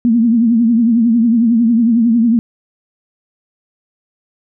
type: tone with vibrato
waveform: sine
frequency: 231.4 Hz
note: A#3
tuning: 13 cents flat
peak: -8 dBFS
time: 0.05-2.39 s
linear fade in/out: 0 ms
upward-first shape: triangle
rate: 11 Hz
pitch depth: 110 cents each way
effects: none